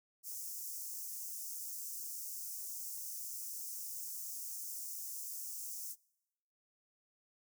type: high-pass noise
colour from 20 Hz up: white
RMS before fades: -44 dBFS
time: 0.23-5.96 s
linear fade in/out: 50 ms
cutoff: 5500 Hz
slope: 48 dB/octave
effects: noise-tail reverb RT60 0.9 s tail -25 dB re dry